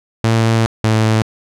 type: tone pair in turn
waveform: sawtooth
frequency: 113.2 / 110.17 Hz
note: A2 / A2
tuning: +50 / +3 cents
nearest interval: unison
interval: 47 cents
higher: first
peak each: -7 dBFS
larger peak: neither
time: 0.24-0.66 / 0.84-1.22 s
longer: first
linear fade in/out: 0 ms
effects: low-pass 8000 Hz 12 dB/octave